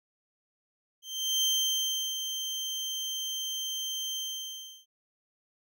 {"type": "tone with ADSR envelope", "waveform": "30% pulse", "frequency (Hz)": 3136, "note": "G7", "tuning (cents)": 0, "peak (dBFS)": -21, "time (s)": [1.02, 4.86], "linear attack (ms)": 410, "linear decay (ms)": 720, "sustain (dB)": -8, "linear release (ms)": 690, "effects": []}